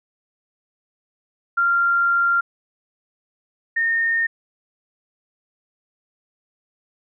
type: tone pair in turn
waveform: sine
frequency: 1387 / 1831.8 Hz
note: F6 / A#6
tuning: -12 / -31 cents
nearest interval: perfect fourth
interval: 481 cents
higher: second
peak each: -15 / -17 dBFS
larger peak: first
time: 1.57-2.41 / 3.76-4.27 s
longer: first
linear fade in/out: 10 ms
effects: none